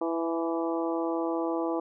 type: harmonic tone with a mistuned harmonic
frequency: 165.7 Hz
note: E3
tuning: 9 cents sharp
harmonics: 2 / 3 / 4 / 5 / 6 / 7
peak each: -29 / -33 / -35 / -37 / -39 / -40 dBFS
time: 0.01-1.8 s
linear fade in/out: 5 ms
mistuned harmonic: 5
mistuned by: +20 cents
effects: none